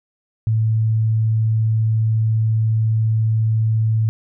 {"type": "tone", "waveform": "sine", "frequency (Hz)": 110.7, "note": "A2", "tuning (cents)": 11, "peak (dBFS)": -14, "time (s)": [0.47, 4.09], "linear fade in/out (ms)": 0, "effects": []}